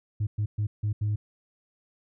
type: tone bursts at uneven times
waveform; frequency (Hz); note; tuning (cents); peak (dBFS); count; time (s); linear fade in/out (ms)
sine; 105; G#2; +19; -22; 5; 0.2-0.27 / 0.38-0.46 / 0.58-0.67 / 0.83-0.93 / 1.01-1.16; 10
effects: tanh soft clip ceiling -22 dBFS